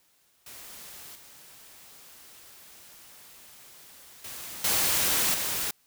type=noise with level steps; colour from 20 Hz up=white; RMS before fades=-45 / -51 / -40 / -25 / -30 dBFS; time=0.46-5.71 s; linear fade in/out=5 ms; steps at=1.15 / 4.24 / 4.64 / 5.34 s; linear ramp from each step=5 ms; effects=white hiss -66 dBFS RMS until 5.86 s